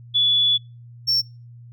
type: tone pair in turn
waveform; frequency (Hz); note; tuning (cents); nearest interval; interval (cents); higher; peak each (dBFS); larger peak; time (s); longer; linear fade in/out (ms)
sine / triangle; 3430 / 5445; A7 / F8; -45 / -45; minor sixth; 800; second; -15; neither; 0.14-0.58 / 1.07-1.22; first; 20
effects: noise-tail reverb RT60 0.3 s tail -25 dB re dry + added 119 Hz sine -40 dBFS peak until 1.72 s